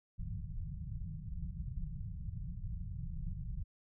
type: low-pass noise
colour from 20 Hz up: pink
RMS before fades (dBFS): -41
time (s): 0.18-3.64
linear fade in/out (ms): 20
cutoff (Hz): 180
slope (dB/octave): 96
effects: none